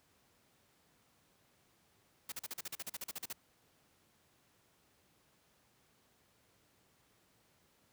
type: noise bursts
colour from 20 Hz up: white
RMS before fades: -42 dBFS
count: 15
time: 2.29-3.329 s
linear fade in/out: 5 ms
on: 31 ms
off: 41 ms
effects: pink hiss -71 dBFS RMS until 7.92 s + high-pass 80 Hz 12 dB/octave